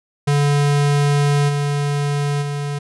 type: tone with level steps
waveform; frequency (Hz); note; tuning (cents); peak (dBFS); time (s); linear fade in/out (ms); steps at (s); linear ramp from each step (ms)
square; 144.1; D3; -33; -14 / -18 / -22; 0.27-2.79; 10; 1.48 / 2.41; 20
effects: resampled to 24000 Hz